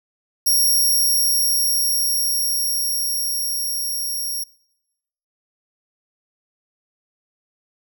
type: tone with level ramp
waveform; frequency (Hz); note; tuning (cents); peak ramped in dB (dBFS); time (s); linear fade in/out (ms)
5% pulse; 5588; F8; 0; -8 to -18; 0.46-4.44; 10
effects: noise-tail reverb RT60 1.0 s tail -24 dB re dry